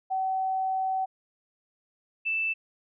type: tone pair in turn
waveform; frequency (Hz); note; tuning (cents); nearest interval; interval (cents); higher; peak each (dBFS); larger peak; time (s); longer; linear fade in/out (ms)
sine; 760 / 2646; F#5 / E7; +46 / +6; octave + minor seventh; 2160; second; -25; neither; 0.1-1.06 / 2.25-2.54; first; 20
effects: none